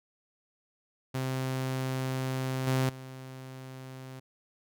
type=tone with level steps; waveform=sawtooth; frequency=130.81 Hz; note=C3; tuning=in tune; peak=-26 / -21 / -38 dBFS; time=1.14-4.2 s; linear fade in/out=10 ms; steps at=2.67 / 2.89 s; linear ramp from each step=5 ms; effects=none